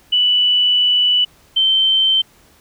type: tone pair in turn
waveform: sine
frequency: 2967 / 3106 Hz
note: F#7 / G7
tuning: +4 / -17 cents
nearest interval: minor second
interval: 79 cents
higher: second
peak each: -11 dBFS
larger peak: neither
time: 0.12-1.25 / 1.56-2.22 s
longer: first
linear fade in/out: 10 ms
effects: pink hiss -51 dBFS RMS until 2.6 s